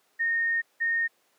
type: tone pair in turn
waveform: sine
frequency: 1843 / 1843 Hz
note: A#6 / A#6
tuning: -20 / -20 cents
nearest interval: unison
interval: 0 cents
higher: neither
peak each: -23 dBFS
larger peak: neither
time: 0.19-0.62 / 0.8-1.08 s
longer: first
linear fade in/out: 20 ms
effects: pink hiss -67 dBFS RMS until 1.38 s + high-pass 400 Hz 12 dB/octave